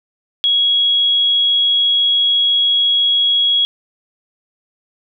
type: tone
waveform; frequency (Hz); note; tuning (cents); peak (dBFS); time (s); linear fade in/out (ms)
sine; 3322; G#7; 0; -11; 0.44-3.65; 0
effects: none